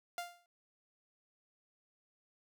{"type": "tone with exponential decay", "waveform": "sawtooth", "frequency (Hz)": 698.5, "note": "F5", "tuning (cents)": 0, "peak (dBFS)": -32, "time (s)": [0.18, 0.46], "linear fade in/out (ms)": 1, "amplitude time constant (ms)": 60, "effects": []}